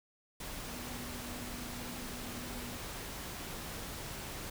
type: tone in noise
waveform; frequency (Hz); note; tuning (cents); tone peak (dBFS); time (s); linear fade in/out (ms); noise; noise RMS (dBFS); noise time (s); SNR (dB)
sine; 243.3; B3; -26; -47; 0.67-2.78; 5; pink; -43; 0.4-4.5; -7
effects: none